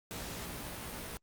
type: noise with comb filter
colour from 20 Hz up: pink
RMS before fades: -42 dBFS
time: 0.11-1.17 s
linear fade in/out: 0 ms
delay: 17 ms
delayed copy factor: +0.65
effects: Opus 48 kbps